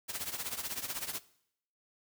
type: noise with tremolo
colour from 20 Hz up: white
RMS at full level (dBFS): -35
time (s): 0.08-1.2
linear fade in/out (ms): 20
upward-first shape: triangle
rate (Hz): 16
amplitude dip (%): 85
effects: noise-tail reverb RT60 0.7 s tail -19 dB re dry